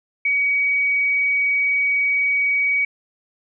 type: tone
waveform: sine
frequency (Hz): 2261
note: C#7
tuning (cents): +34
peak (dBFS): -16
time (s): 0.25-2.85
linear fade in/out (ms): 5
effects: none